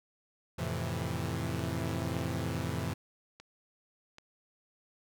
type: chord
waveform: sawtooth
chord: F major seventh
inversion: none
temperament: equal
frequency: 87.31 / 110 / 130.81 / 164.81 Hz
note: F2 / A2 / C3 / E3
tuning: 0 / 0 / 0 / 0 cents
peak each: -34 dBFS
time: 0.58-2.94 s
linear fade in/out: 10 ms
type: clicks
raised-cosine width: 0.2 ms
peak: -32 dBFS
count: 2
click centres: 3.4 / 4.184 s
effects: none